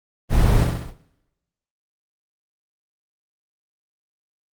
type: noise with echo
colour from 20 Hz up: brown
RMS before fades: -17 dBFS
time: 0.29-0.68 s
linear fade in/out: 50 ms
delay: 65 ms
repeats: 4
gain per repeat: -4 dB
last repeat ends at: 0.94 s
effects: noise-tail reverb RT60 0.9 s tail -18 dB re dry + Opus 24 kbps